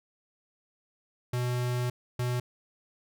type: tone bursts at uneven times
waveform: square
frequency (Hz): 123.47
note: B2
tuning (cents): 0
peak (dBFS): -28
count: 2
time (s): 1.33-1.9 / 2.19-2.4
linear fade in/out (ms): 5
effects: none